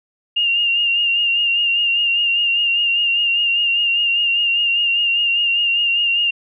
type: tone with vibrato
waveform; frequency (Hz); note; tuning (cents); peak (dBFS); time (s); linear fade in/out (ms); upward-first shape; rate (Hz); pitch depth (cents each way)
sine; 2803; F7; +6; -14; 0.36-6.31; 10; sine; 5; 35
effects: none